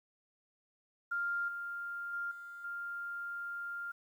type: tone with level steps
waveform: sine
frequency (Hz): 1398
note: F6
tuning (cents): +1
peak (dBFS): -32 / -38 / -35 / -45 / -38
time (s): 1.11-3.92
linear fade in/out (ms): 10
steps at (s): 1.48 / 2.13 / 2.31 / 2.64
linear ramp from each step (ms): 5
effects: 11-bit